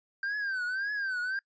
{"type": "tone with vibrato", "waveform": "triangle", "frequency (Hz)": 1568, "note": "G6", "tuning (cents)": 0, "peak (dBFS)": -28, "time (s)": [0.23, 1.39], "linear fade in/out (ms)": 2, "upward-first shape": "triangle", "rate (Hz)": 1.8, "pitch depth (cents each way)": 150, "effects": ["noise-tail reverb RT60 0.1 s tail -23 dB re dry", "resampled to 16000 Hz"]}